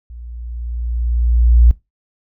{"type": "tone with level ramp", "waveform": "sine", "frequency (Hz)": 59, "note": "A#1", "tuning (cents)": 22, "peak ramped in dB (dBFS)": [-31, -4], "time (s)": [0.1, 1.71], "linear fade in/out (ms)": 0, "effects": ["noise-tail reverb RT60 0.2 s tail -20 dB re dry"]}